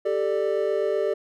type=chord; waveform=triangle; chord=G suspended second; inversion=none; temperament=equal with one note detuned; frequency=392 / 440 / 592.1 Hz; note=G4 / A4 / D5; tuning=0 / 0 / +14 cents; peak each=-24 dBFS; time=0.05-1.14 s; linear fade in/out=10 ms; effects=none